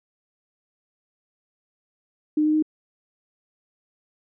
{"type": "tone with pitch steps", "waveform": "sine", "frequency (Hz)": [303.9, 306.7, 309.6], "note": ["D#4", "D#4", "D#4"], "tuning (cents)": [-41, -25, -9], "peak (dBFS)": -17, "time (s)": [2.37, 2.625], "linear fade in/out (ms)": 5, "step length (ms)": 85, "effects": []}